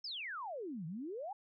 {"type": "exponential two-way sweep", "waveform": "sine", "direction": "down then up", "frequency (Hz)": [5430, 151.3, 853], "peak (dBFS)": -40, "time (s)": [0.04, 1.33], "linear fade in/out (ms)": 5, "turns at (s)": 0.86, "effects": []}